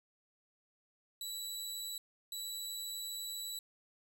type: tone bursts at uneven times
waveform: 20% pulse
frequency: 3939 Hz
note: B7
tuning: 5 cents flat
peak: -34 dBFS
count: 2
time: 1.21-1.98 / 2.32-3.59 s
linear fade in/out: 2 ms
effects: none